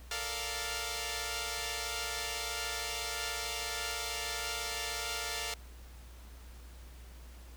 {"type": "chord", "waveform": "5% pulse", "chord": "Bb major seventh", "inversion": "third", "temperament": "equal", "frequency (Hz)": [440, 466.2, 587.3, 698.5], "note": ["A4", "Bb4", "D5", "F5"], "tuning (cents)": [0, 0, 0, 0], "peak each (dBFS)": [-30, -31, -32, -27], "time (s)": [0.11, 5.54], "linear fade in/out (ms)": 2, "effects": ["added 60 Hz sine -48 dBFS peak until 7.56 s", "pink hiss -58 dBFS RMS until 7.56 s"]}